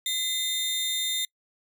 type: tone pair together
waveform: sawtooth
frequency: 2042 / 3638 Hz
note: C7 / A#7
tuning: -43 / -43 cents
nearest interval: minor seventh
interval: 1000 cents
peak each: -32 / -23 dBFS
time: 0.06-1.25 s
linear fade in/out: 2 ms
effects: noise-tail reverb RT60 0.1 s tail -25 dB re dry